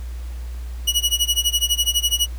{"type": "tone with tremolo", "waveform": "sawtooth", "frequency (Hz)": 2919, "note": "F#7", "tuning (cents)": -24, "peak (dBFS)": -11, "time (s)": [0.87, 2.27], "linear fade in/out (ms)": 10, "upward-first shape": "sine", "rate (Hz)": 12, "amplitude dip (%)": 95, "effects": ["added 60 Hz sine -27 dBFS peak until 2.38 s", "pink hiss -47 dBFS RMS until 2.38 s"]}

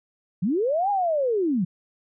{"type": "linear two-way sweep", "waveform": "sine", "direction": "up then down", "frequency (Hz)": [155.56, 830.6, 162.4], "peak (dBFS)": -20, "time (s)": [0.42, 1.65], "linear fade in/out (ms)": 10, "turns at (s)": 0.9, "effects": []}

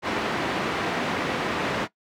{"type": "band-pass noise", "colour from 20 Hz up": "pink", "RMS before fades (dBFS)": -27, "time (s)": [0.02, 1.88], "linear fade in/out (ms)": 50, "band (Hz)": [200, 2600], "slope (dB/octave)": 12, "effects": ["noise-tail reverb RT60 0.1 s tail -18 dB re dry"]}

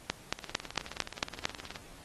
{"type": "two click trains", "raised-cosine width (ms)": 0.2, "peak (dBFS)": [-22, -10], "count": [27, 7], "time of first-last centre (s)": [[0.39, 1.758], [0.1, 1.454]], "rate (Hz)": [19, 4.43], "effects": ["pink hiss -54 dBFS RMS until 2.04 s", "AAC 32 kbps"]}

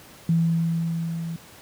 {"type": "tone with level ramp", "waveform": "sine", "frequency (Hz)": 165.8, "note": "E3", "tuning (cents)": 10, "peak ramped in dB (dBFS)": [-16, -28], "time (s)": [0.29, 1.36], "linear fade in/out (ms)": 2, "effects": ["pink hiss -47 dBFS RMS until 1.61 s", "high-pass 80 Hz 12 dB/octave"]}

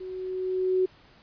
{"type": "tone with level ramp", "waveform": "sine", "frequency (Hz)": 371.8, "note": "F#4", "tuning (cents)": 8, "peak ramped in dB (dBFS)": [-35, -19], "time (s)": [0, 0.86], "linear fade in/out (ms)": 10, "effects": ["pink hiss -56 dBFS RMS until 1.22 s", "resampled to 11025 Hz"]}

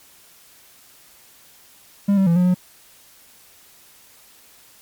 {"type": "tone with pitch steps", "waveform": "triangle", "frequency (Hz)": [200.4, 192.9, 169.1, 179.3, 181.1], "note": ["G3", "G3", "E3", "F3", "F#3"], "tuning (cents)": [38, -28, 44, 46, -37], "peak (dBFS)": -11, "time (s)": [2.08, 2.545], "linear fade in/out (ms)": 10, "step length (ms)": 93, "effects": ["white hiss -50 dBFS RMS until 4.81 s", "MP3 96 kbps"]}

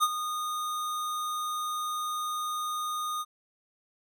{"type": "tone with ADSR envelope", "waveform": "square", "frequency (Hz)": 1230, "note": "D#6", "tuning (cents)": -20, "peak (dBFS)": -20, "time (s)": [0, 3.25], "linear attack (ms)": 32, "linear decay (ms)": 43, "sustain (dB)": -11, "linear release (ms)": 40, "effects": []}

